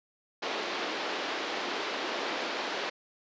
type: band-pass noise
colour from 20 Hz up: pink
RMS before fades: -34 dBFS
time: 0.42-2.9 s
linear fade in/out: 10 ms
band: 310 to 4600 Hz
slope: 24 dB/octave
effects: resampled to 16000 Hz